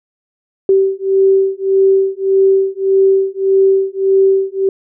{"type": "beating tone pair", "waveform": "sine", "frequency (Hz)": [385.9, 387.6], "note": ["G4", "G4"], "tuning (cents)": [-27, -20], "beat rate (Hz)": 1.7, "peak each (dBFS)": -12, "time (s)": [0.69, 4.69], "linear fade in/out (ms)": 2, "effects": []}